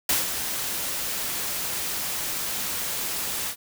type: noise with ADSR envelope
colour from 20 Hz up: white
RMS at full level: -21 dBFS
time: 0.09-3.56 s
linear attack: 4 ms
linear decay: 170 ms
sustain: -8 dB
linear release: 72 ms
effects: none